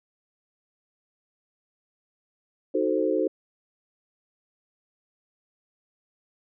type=chord; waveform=sine; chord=D# diminished seventh; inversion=none; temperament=equal; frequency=311.1 / 370 / 440 / 523.3 Hz; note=D#4 / F#4 / A4 / C5; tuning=0 / 0 / 0 / 0 cents; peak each=-27 dBFS; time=2.74-3.28 s; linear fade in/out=10 ms; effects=none